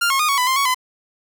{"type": "tone with pitch steps", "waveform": "sawtooth", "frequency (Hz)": [1397, 1084, 1227, 1115, 998, 1048, 1115, 1015], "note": ["F6", "C#6", "D#6", "C#6", "B5", "C6", "C#6", "B5"], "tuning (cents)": [0, -39, -25, 10, 18, 2, 10, 47], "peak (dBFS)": -12, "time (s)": [0.01, 0.746], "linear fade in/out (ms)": 10, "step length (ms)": 92, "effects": []}